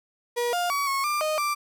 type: tone with pitch steps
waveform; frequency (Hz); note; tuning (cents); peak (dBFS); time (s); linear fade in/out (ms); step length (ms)
35% pulse; 480.2 / 705 / 1133 / 1095 / 1191 / 618 / 1177; B4 / F5 / C#6 / C#6 / D6 / D#5 / D6; -49 / +16 / +37 / -22 / +24 / -12 / +3; -22; 0.36-1.55; 20; 170
effects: none